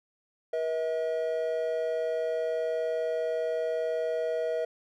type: tone pair together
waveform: triangle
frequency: 480.2 / 641 Hz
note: B4 / E5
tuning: -49 / -49 cents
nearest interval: perfect fourth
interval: 500 cents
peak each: -28 dBFS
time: 0.53-4.65 s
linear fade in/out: 5 ms
effects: none